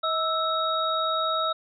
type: tone cluster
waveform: sine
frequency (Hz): 638 / 1315 / 3779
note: D#5 / E6 / A#7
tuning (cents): +43 / -5 / +23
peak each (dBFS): -29 / -25 / -30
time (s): 0.03-1.53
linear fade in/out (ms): 10
effects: none